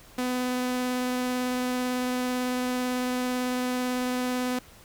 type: tone with vibrato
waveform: sawtooth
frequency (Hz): 250.7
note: B3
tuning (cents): +26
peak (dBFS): -22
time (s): 0.18-4.59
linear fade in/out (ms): 5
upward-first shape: triangle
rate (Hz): 18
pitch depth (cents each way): 9
effects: pink hiss -52 dBFS RMS until 4.84 s